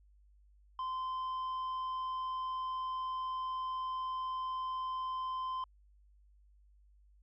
triangle tone with tanh clipping, 1034 Hz, C6, 21 cents flat, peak -36 dBFS, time 0.79-5.64 s, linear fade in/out 2 ms, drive 9 dB, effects added 50 Hz sine -61 dBFS peak until 7.22 s

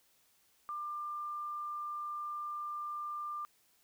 sine tone, 1193 Hz, D6, 27 cents sharp, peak -37 dBFS, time 0.69-3.45 s, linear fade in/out 0 ms, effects white hiss -70 dBFS RMS until 3.83 s

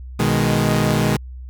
sawtooth chord, G# minor, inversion first, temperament equal, 123.47 / 155.56 / 207.7 Hz, B2 / D#3 / G#3, 0 / 0 / 0 cents, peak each -16 dBFS, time 0.19-1.17 s, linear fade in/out 10 ms, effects added 63 Hz sine -31 dBFS peak until 1.49 s

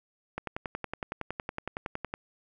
click train, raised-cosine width 0.5 ms, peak -18 dBFS, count 20, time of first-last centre 0.38-2.139 s, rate 10.8 Hz, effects none

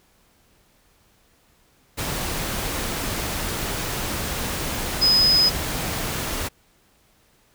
sine tone in noise, 5040 Hz, D#8, 21 cents sharp, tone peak -14 dBFS, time 5.01-5.5 s, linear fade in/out 20 ms, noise pink, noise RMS -27 dBFS, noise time 1.97-6.49 s, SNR +10 dB, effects pink hiss -60 dBFS RMS until 7.54 s

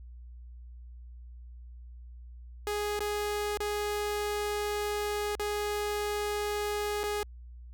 sawtooth tone with dropouts, 415.3 Hz, G#4, in tune, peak -26 dBFS, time 2.67-7.23 s, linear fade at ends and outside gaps 1 ms, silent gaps 2.992-3.005 / 3.573-3.603 / 5.353-5.396 / 7.033-7.038 s, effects added 60 Hz sine -44 dBFS peak until 7.73 s

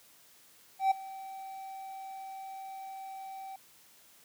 triangle tone with ADSR envelope, 772 Hz, G5, 27 cents flat, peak -19 dBFS, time 0.79-3.56 s, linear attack 120 ms, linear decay 10 ms, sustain -20 dB, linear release 4 ms, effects white hiss -60 dBFS RMS until 4.24 s + high-pass 80 Hz 12 dB/octave

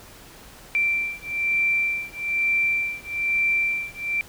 sine beating tone pair, 2349 / 2350.1 Hz, D7 / D7, 0 / +1 cents, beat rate 1.1 Hz, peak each -24 dBFS, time 0.75-4.21 s, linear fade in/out 0 ms, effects pink hiss -46 dBFS RMS until 4.28 s

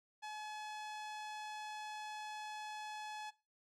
sawtooth tone, 852 Hz, G#5, 44 cents sharp, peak -40 dBFS, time 0.22-3.31 s, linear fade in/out 20 ms, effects noise-tail reverb RT60 0.3 s tail -20 dB re dry + low-pass 7000 Hz 12 dB/octave

